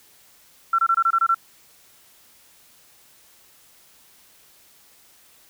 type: tone bursts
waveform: sine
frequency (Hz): 1350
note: E6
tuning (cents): +41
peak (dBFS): -15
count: 8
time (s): 0.73-1.346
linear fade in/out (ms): 5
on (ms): 56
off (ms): 24
effects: white hiss -54 dBFS RMS until 5.49 s